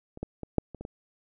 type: clicks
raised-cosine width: 2 ms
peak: -29 / -19 / -23 / -9 / -27 / -26 / -23 dBFS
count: 7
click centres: 0.174 / 0.23 / 0.433 / 0.583 / 0.747 / 0.81 / 0.851 s
effects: none